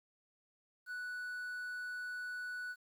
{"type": "tone with quantisation", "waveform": "triangle", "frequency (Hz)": 1480, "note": "F#6", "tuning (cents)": 0, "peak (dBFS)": -38, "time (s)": [0.86, 2.76], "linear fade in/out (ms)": 50, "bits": 11, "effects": []}